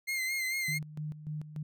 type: tone with vibrato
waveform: 40% pulse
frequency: 2096 Hz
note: C7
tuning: 2 cents sharp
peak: -30 dBFS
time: 0.07-0.79 s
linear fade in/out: 20 ms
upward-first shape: sine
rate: 4.5 Hz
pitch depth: 44 cents each way
type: tone with tremolo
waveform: sine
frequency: 152.1 Hz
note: D#3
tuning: 39 cents flat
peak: -34 dBFS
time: 0.68-1.63 s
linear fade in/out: 5 ms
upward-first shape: square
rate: 3.4 Hz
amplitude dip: 70%
effects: none